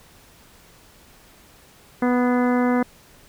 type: harmonic tone with a mistuned harmonic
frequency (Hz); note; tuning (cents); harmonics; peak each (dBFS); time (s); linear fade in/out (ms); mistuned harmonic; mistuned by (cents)
246.9; B3; 0; 1 / 2 / 3 / 4 / 5 / 6 / 7 / 8; -18 / -24 / -28 / -30 / -32 / -34 / -35 / -36; 2.02-2.83; 5; 8; +58
effects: pink hiss -51 dBFS RMS until 3.28 s